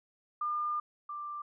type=tone pair in turn; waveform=sine; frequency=1205 / 1182.2 Hz; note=D6 / D6; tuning=+44 / +11 cents; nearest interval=unison; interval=33 cents; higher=first; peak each=-30 / -37 dBFS; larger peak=first; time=0.41-0.8 / 1.09-1.42 s; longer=first; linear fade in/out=5 ms; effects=none